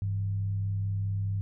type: tone with frequency modulation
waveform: sine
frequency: 100 Hz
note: G2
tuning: 35 cents sharp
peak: -27 dBFS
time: 0.02-1.41 s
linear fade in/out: 0 ms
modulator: 64.7 Hz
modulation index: 0.31
effects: none

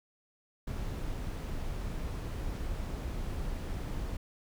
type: noise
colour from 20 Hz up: brown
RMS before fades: -36 dBFS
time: 0.67-4.17 s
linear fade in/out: 5 ms
effects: none

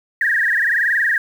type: tone with frequency modulation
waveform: sine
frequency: 1760 Hz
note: A6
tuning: in tune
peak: -14 dBFS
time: 0.21-1.18 s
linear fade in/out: 2 ms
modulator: 21.3 Hz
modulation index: 7.5
effects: 7-bit

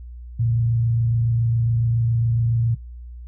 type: tone with frequency modulation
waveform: sine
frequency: 116.1 Hz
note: A#2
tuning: 7 cents flat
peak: -17 dBFS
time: 0.39-2.75 s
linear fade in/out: 10 ms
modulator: 27.2 Hz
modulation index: 0.32
effects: noise-tail reverb RT60 0.2 s tail -20 dB re dry + added 60 Hz sine -34 dBFS peak until 3.27 s

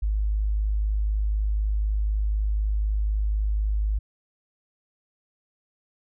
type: tone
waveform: sine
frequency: 52 Hz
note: G#1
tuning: 3 cents sharp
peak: -21 dBFS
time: 0.02-3.99 s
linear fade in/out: 10 ms
effects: none

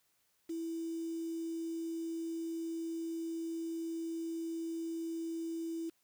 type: tone with quantisation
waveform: sine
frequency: 329.6 Hz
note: E4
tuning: in tune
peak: -36 dBFS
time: 0.49-5.9 s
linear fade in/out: 10 ms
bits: 9
effects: white hiss -75 dBFS RMS until 6.03 s

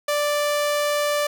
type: tone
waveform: sawtooth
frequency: 587.3 Hz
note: D5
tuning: in tune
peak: -16 dBFS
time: 0.08-1.27 s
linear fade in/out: 5 ms
effects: none

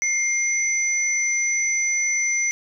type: tone pair together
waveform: sine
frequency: 2116 / 5985 Hz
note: C7 / F#8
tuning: +19 / +19 cents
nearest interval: octave + tritone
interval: 1800 cents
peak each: -22 dBFS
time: 0.02-2.51 s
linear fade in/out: 0 ms
effects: none

